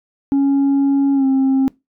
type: tone with pitch glide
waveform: sine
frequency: 277.2 to 267.1 Hz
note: C#4 to C4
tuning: 0 to +36 cents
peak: -9 dBFS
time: 0.32-1.68 s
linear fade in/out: 0 ms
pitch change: -64 cents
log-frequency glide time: 1.14-1.25 s
effects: noise-tail reverb RT60 0.2 s tail -23 dB re dry + tanh soft clip ceiling -11 dBFS